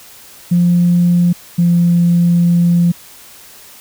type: tone pair in turn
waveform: sine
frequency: 174.9 / 172.69 Hz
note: F3 / F3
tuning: +3 / -19 cents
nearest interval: unison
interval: 22 cents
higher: first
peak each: -7 dBFS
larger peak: neither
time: 0.51-1.33 / 1.58-2.92 s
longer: second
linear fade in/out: 10 ms
effects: tanh soft clip ceiling -3 dBFS + white hiss -39 dBFS RMS until 3.8 s